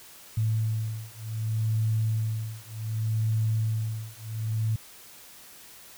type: beating tone pair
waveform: sine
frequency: 110 / 110.66 Hz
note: A2 / A2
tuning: 0 / +10 cents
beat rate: 0.66 Hz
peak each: -28 dBFS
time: 0.37-4.76 s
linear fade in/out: 5 ms
effects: white hiss -49 dBFS RMS until 5.97 s